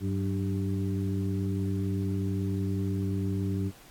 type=harmonic tone with a mistuned harmonic; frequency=98 Hz; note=G2; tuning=in tune; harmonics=1 / 2 / 3 / 4; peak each=-29 / -32 / -35 / -39 dBFS; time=0-3.72 s; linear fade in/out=50 ms; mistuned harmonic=2; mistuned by=-63 cents; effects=pink hiss -54 dBFS RMS until 3.9 s + AAC 64 kbps